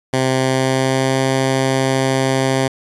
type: tone with pitch glide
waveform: 10% pulse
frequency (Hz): 130.81 to 132.79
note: C3 to C3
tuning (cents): 0 to +26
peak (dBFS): -6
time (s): 0.13-2.68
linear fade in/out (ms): 5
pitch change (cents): +26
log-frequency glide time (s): 0.32-1.18
effects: resampled to 24000 Hz